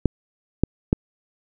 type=clicks; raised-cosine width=3 ms; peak=-3 dBFS; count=3; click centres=0.057 / 0.636 / 0.929 s; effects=none